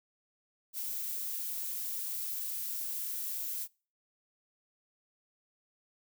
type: noise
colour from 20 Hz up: violet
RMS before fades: -37 dBFS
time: 0.73-3.68 s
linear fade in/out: 50 ms
effects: noise-tail reverb RT60 0.4 s tail -26 dB re dry